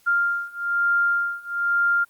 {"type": "beating tone pair", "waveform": "sine", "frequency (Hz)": [1396.9, 1398], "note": ["F6", "F6"], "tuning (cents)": [0, 1], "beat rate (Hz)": 1.1, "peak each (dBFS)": [-23, -22], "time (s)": [0.06, 2.05], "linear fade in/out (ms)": 20, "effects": ["white hiss -59 dBFS RMS until 2.09 s", "Opus 48 kbps"]}